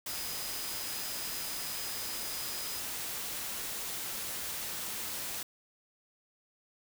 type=tone in noise; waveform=sine; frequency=4991 Hz; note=D#8; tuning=5 cents sharp; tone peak=-44 dBFS; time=0.08-2.8 s; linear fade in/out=5 ms; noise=white; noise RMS=-38 dBFS; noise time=0.06-5.43 s; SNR=-9 dB; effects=none